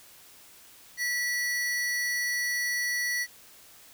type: tone pair together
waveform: square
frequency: 1950 / 4444 Hz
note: B6 / C#8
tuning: -23 / +4 cents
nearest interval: octave + major second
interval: 1427 cents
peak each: -28 / -37 dBFS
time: 0.97-3.27 s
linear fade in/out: 50 ms
effects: white hiss -53 dBFS RMS until 3.93 s